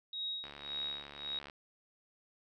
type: tone with tremolo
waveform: sine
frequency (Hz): 3791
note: A#7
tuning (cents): +28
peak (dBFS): -35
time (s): 0.13-1.39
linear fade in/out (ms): 2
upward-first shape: sine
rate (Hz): 1.8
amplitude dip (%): 95
type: click train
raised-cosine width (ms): 0.3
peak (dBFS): -31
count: 77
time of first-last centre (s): 0.44-1.498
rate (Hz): 71.8
effects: none